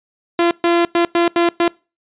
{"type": "tone bursts at uneven times", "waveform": "sawtooth", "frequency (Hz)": 342.3, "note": "F4", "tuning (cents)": -35, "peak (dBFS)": -8, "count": 6, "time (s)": [[0.39, 0.51], [0.64, 0.85], [0.95, 1.05], [1.15, 1.28], [1.36, 1.49], [1.6, 1.68]], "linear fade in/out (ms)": 2, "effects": ["noise-tail reverb RT60 0.3 s tail -24 dB re dry", "resampled to 8000 Hz"]}